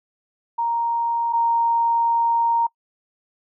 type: tone pair in turn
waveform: sine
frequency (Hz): 933 / 929.7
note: A#5 / A#5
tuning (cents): +1 / -5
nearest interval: unison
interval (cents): 6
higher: first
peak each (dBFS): -19 / -16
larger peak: second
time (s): 0.58-1.33 / 1.33-2.67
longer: second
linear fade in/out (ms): 10
effects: noise-tail reverb RT60 0.1 s tail -24 dB re dry